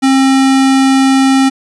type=tone; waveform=square; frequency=267.5 Hz; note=C4; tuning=38 cents sharp; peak=-7 dBFS; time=0.02-1.5 s; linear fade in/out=20 ms; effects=resampled to 24000 Hz